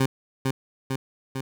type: tone with echo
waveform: 20% pulse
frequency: 132.8 Hz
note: C3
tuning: 26 cents sharp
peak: -14 dBFS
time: 0-0.06 s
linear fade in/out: 5 ms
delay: 450 ms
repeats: 3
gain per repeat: -3 dB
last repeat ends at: 1.41 s
effects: none